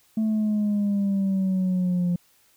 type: exponential sweep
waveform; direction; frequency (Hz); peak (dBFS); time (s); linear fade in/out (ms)
sine; down; 220.5 to 174.61; -18; 0.17-2.16; 5
effects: tanh soft clip ceiling -19 dBFS + white hiss -61 dBFS RMS until 2.56 s